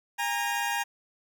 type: tone pair together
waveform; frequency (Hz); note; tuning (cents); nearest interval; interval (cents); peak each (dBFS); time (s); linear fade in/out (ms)
20% pulse; 814.2 / 932.3; G#5 / A#5; -35 / 0; major second; 235; -25; 0.18-0.84; 20
effects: none